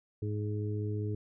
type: harmonic tone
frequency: 105 Hz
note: G#2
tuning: 19 cents sharp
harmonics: 1 / 2 / 3 / 4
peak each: -32 / -44 / -41 / -40 dBFS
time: 0.22-1.15 s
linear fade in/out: 5 ms
effects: none